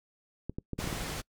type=clicks; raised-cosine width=3 ms; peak=-22 dBFS; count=7; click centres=0.496 / 0.585 / 0.733 / 0.79 / 0.842 / 0.875 / 0.928 s
type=low-pass noise; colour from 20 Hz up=pink; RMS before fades=-37 dBFS; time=0.78-1.22 s; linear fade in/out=20 ms; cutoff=11000 Hz; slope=12 dB/octave
effects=noise-tail reverb RT60 0.1 s tail -25 dB re dry